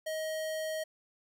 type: tone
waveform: square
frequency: 630 Hz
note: D#5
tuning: 21 cents sharp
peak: -34 dBFS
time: 0.06-0.84 s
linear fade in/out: 10 ms
effects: none